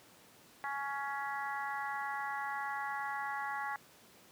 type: harmonic tone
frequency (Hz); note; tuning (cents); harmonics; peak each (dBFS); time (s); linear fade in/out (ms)
279.1; C#4; +12; 3 / 4 / 5 / 6 / 7; -39 / -42 / -45 / -43 / -44; 0.64-3.76; 0
effects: pink hiss -60 dBFS RMS until 4.31 s + high-pass 150 Hz 12 dB/octave

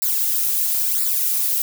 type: noise with flanger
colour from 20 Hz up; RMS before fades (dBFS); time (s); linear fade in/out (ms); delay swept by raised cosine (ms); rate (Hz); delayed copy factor
violet; -20; 0.02-1.62; 2; 0.32 to 3.42; 1; -1
effects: none

